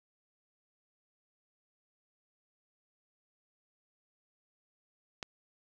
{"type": "click", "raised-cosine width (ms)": 0.2, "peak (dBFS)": -20, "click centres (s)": 5.228, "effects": []}